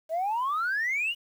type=exponential sweep; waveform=sine; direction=up; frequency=622.3 to 2969 Hz; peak=-24 dBFS; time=0.09-1.15 s; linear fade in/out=50 ms; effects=tanh soft clip ceiling -22 dBFS + 9-bit